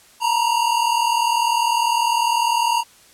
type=tone pair together; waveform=square; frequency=917 / 957 Hz; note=A#5 / A#5; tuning=-29 / +45 cents; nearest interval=minor second; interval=74 cents; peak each=-20 dBFS; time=0.2-2.84 s; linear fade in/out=50 ms; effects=white hiss -50 dBFS RMS until 3.13 s + low-pass 11000 Hz 12 dB/octave